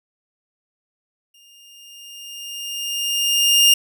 sawtooth tone with exponential growth, 2818 Hz, F7, 15 cents sharp, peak -6 dBFS, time 1.34-3.74 s, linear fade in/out 5 ms, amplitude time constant 520 ms, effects none

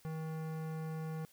sine tone with hard clipping, 158.9 Hz, D#3, 37 cents sharp, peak -40 dBFS, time 0.05-1.25 s, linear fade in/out 0 ms, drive 17 dB, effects white hiss -65 dBFS RMS until 1.32 s

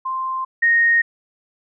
sine tone pair in turn, 1046.5 / 1859.9 Hz, C6 / A#6, 0 / -4 cents, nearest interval minor seventh, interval 996 cents, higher second, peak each -21 / -12 dBFS, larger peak second, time 0.05-0.45 / 0.62-1.02 s, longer neither, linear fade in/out 10 ms, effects none

